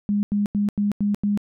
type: tone bursts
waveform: sine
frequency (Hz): 204.9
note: G#3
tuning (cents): -23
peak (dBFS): -18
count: 6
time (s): 0.09-1.375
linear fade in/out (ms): 0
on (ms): 140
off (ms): 89
effects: none

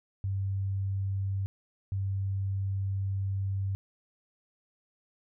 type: tone pair in turn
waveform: sine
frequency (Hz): 97.4 / 97.4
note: G2 / G2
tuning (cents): -11 / -11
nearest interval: unison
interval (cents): 0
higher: neither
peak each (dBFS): -28 / -28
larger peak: neither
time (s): 0.24-1.46 / 1.92-3.75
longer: second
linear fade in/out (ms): 0
effects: none

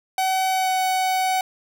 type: tone with pitch glide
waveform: 45% pulse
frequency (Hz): 756 to 749.9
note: F#5 to F#5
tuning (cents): +37 to +23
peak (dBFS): -19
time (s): 0.18-1.41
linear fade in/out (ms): 2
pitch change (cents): -14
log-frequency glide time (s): 0.48-0.71
effects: none

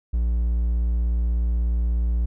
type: tone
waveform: triangle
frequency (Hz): 58.27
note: A#1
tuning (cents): 0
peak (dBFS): -17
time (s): 0.13-2.26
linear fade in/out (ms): 10
effects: none

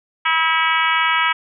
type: harmonic tone with a mistuned harmonic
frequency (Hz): 323.6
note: E4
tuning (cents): -32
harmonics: 3 / 4 / 5 / 6 / 7 / 8 / 9 / 10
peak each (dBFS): -21 / -20 / -23 / -24 / -21 / -29 / -25 / -29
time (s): 0.25-1.33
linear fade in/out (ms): 10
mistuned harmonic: 10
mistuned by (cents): +26
effects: none

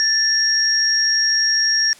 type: tone pair together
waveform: sine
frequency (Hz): 1760 / 5588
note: A6 / F8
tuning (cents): 0 / 0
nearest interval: octave + minor sixth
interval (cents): 2000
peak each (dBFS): -20 / -15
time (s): 0-1.93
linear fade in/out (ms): 0
effects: white hiss -45 dBFS RMS until 1.99 s + low-pass 9000 Hz 12 dB/octave

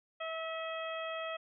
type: harmonic tone with a mistuned harmonic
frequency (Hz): 648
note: E5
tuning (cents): -30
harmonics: 1 / 2 / 3 / 4 / 5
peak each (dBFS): -39 / -42 / -46 / -46 / -47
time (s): 0.2-1.37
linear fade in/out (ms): 10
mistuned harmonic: 4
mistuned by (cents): -22
effects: none

